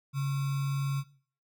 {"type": "tone with sample-and-hold", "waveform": "sine", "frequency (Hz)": 138.5, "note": "C#3", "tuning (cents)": -1, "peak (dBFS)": -27, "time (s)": [0.13, 1.04], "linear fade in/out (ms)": 50, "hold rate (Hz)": 1225, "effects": ["noise-tail reverb RT60 0.5 s tail -19 dB re dry"]}